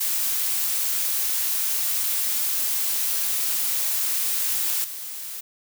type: noise with level steps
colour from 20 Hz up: blue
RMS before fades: -24 / -34 dBFS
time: 0-5.41 s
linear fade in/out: 10 ms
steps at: 4.84 s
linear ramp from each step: 5 ms
effects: none